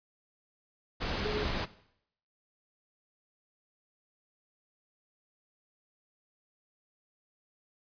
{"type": "tone in noise", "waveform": "sine", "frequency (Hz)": 422.2, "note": "G#4", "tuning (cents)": 29, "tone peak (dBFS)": -32, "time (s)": [1.24, 1.45], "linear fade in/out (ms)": 20, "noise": "pink", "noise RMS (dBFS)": -33, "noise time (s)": [1, 1.66], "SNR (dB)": -2, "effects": ["noise-tail reverb RT60 0.7 s tail -17 dB re dry", "resampled to 11025 Hz"]}